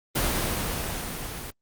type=noise with level ramp; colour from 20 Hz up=pink; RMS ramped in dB=-24 to -36 dBFS; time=0.15-1.51 s; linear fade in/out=10 ms; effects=Opus 24 kbps